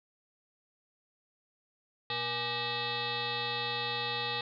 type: tone with frequency modulation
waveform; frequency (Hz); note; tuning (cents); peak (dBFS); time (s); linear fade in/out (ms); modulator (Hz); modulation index
sine; 2258; C#7; +31; -31; 2.1-4.41; 2; 356; 5.4
effects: none